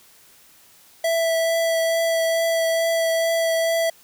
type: tone with vibrato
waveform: square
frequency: 659.3 Hz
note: E5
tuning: in tune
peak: -19 dBFS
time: 1.04-3.9 s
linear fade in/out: 5 ms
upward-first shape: triangle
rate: 2.3 Hz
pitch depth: 12 cents each way
effects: white hiss -52 dBFS RMS until 4.03 s